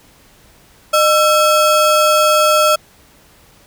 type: ring-modulated tone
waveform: square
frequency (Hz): 976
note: B5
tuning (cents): -21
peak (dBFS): -7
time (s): 0.93-2.76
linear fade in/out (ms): 10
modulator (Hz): 365
effects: pink hiss -48 dBFS RMS until 3.66 s